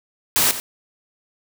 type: noise with echo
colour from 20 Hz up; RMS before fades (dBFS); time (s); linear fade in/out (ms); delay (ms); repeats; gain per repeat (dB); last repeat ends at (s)
white; -17; 0.36-0.51; 0; 90; 1; -12; 0.6
effects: none